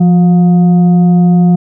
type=tone with frequency modulation; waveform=sine; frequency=174.61 Hz; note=F3; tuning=in tune; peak=-4 dBFS; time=0-1.56 s; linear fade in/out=10 ms; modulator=538 Hz; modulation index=0.28; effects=none